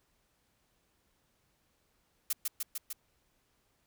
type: noise with echo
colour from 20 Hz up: blue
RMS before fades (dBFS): -31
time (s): 2.3-2.33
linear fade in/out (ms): 5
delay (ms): 150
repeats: 4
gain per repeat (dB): -2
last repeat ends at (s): 2.93
effects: pink hiss -74 dBFS RMS until 3.86 s